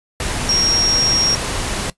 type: tone in noise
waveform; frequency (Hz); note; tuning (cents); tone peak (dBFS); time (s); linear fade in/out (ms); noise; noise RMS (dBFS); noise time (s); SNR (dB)
sine; 5588; F8; 0; -14; 0.49-1.35; 2; pink; -22; 0.2-1.9; +5
effects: noise-tail reverb RT60 0.1 s tail -18 dB re dry + resampled to 24000 Hz